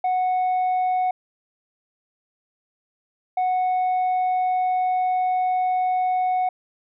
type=tone pair in turn; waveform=sine; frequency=737 / 737 Hz; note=F#5 / F#5; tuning=-7 / -7 cents; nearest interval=unison; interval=0 cents; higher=neither; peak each=-16 dBFS; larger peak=neither; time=0.04-1.11 / 3.37-6.49 s; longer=second; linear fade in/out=5 ms; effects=tanh soft clip ceiling -18 dBFS